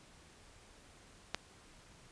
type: click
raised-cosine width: 0.2 ms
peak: -16 dBFS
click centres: 1.346 s
effects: pink hiss -60 dBFS RMS until 2.11 s + resampled to 22050 Hz